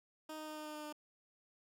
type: tone with pitch steps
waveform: 15% pulse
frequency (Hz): 311.1 / 309.3 / 307.5 / 305.8 / 304 / 302.2 / 300.5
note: D#4 / D#4 / D#4 / D#4 / D#4 / D4 / D4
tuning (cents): 0 / -10 / -20 / -30 / -40 / +50 / +40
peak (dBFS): -38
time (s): 0.29-0.927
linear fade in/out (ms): 5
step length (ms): 91
effects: none